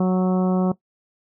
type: harmonic tone with a mistuned harmonic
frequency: 184.5 Hz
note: F#3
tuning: 5 cents flat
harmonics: 1 / 2 / 3 / 4 / 5 / 6 / 7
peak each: -17 / -25 / -28 / -30 / -37 / -36 / -39 dBFS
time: 0-0.72 s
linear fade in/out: 5 ms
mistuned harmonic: 7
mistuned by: +16 cents
effects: noise-tail reverb RT60 0.1 s tail -18 dB re dry